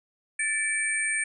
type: tone cluster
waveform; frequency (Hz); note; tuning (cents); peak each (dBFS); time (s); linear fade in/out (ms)
sine; 1764 / 2313 / 8650; A6 / D7 / C#9; +4 / -27 / -43; -29; 0.39-1.24; 5
effects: none